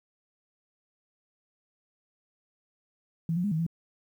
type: tone with pitch steps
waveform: sine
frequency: 164.9 / 177.3 / 205.8 / 158.4 / 166.6 Hz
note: E3 / F3 / G#3 / D#3 / E3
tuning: +1 / +26 / -16 / +31 / +19 cents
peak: -25 dBFS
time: 3.29-3.665 s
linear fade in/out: 2 ms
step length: 75 ms
effects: 10-bit